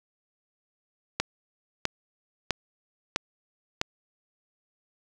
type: click train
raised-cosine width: 0.2 ms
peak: -7 dBFS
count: 5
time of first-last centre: 1.2-3.814 s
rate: 1.53 Hz
effects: none